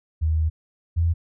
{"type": "tone pair in turn", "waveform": "sine", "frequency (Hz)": [79, 83.85], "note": ["D#2", "E2"], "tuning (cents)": [27, 30], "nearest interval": "minor second", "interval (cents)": 103, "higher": "second", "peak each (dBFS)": [-18, -17], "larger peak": "second", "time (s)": [[0.21, 0.5], [0.96, 1.14]], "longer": "first", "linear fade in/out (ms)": 20, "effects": []}